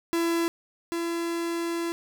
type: tone pair in turn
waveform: 45% pulse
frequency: 335.9 / 337.5 Hz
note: E4 / E4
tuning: +33 / +41 cents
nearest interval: unison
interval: 8 cents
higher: second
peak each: -23 / -27 dBFS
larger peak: first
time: 0.13-0.48 / 0.92-1.92 s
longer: second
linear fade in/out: 0 ms
effects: none